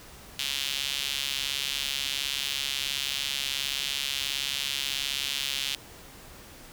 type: tone with high-pass filter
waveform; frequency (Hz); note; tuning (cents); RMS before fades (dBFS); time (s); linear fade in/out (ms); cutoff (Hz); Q
sawtooth; 138.59; C#3; 0; -31; 0.39-5.75; 2; 3200; 2.6
effects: pink hiss -48 dBFS RMS until 6.72 s